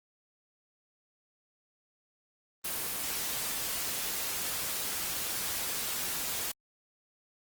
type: noise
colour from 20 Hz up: white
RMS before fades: -34 dBFS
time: 2.64-6.52 s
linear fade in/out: 10 ms
effects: Opus 24 kbps